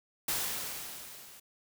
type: noise with level ramp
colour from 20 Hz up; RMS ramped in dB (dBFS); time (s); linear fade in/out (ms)
white; -31 to -53; 0.28-1.4; 5
effects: none